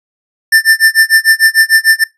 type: tone with tremolo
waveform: square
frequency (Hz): 1783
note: A6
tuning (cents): +22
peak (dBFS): -3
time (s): 0.52-2.04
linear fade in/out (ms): 5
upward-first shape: sine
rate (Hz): 6.7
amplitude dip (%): 100
effects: noise-tail reverb RT60 0.2 s tail -23 dB re dry + resampled to 32000 Hz

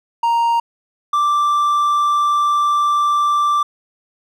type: tone pair in turn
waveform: triangle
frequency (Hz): 932.3 / 1174.6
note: A#5 / D6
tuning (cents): 0 / 0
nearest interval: major third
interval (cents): 400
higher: second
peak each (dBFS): -11 / -11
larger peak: neither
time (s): 0.23-0.6 / 1.13-3.63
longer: second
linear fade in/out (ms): 5
effects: none

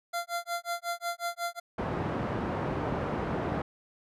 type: tone with tremolo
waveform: 25% pulse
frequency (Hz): 690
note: F5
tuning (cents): -21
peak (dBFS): -25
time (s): 0.13-1.6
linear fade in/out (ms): 10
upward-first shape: sine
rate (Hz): 5.5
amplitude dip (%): 100
type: band-pass noise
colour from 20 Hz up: pink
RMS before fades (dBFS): -32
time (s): 1.78-3.62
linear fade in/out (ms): 5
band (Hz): 100 to 1100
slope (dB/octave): 12
effects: resampled to 32000 Hz

